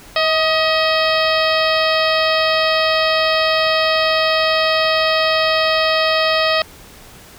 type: harmonic tone with a mistuned harmonic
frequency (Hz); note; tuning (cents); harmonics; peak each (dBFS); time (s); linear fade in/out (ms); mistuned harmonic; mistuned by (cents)
637; D#5; +41; 1 / 2 / 3 / 4 / 5 / 6 / 7 / 8; -17 / -20 / -22 / -23 / -24 / -25 / -25 / -26; 0.16-6.62; 2; 2; -36
effects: pink hiss -41 dBFS RMS until 7.38 s